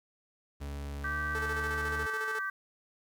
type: tone with pitch glide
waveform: 40% pulse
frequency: 71 to 74.96 Hz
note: C#2 to D2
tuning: +42 to +36 cents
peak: -36 dBFS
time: 0.6-2.07 s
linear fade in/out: 20 ms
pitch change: +94 cents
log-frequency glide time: 1.04-1.13 s
type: harmonic tone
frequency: 388 Hz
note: G4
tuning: 18 cents flat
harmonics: 3 / 4 / 5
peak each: -38 / -33 / -44 dBFS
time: 1.04-2.5 s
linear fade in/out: 5 ms
type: tone with tremolo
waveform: sawtooth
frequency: 437.2 Hz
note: A4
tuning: 11 cents flat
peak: -33 dBFS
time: 1.35-2.39 s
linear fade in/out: 0 ms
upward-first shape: square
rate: 14 Hz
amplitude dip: 50%
effects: 10-bit